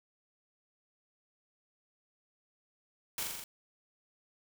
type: noise with echo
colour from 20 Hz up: white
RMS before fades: -36 dBFS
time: 3.18-3.23 s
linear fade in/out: 2 ms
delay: 42 ms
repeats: 5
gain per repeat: -2 dB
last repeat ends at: 3.44 s
effects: none